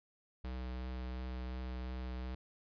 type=tone with vibrato; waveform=square; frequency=63 Hz; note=B1; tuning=35 cents sharp; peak=-40 dBFS; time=0.44-2.35 s; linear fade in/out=5 ms; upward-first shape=triangle; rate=2.8 Hz; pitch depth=13 cents each way; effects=resampled to 11025 Hz